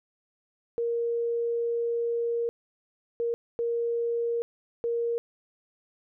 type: tone bursts at uneven times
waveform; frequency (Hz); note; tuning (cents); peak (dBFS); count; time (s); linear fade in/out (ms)
sine; 468.4; A#4; +8; -25; 4; 0.78-2.49 / 3.2-3.34 / 3.59-4.42 / 4.84-5.18; 0
effects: none